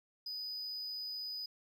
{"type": "tone", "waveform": "triangle", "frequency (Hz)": 4978, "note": "D#8", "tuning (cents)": 0, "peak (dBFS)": -38, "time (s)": [0.26, 1.46], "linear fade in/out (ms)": 5, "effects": []}